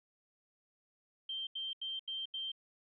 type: tone bursts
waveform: sine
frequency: 3145 Hz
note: G7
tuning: 5 cents sharp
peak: -37 dBFS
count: 5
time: 1.29-2.518 s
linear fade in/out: 5 ms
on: 180 ms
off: 82 ms
effects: none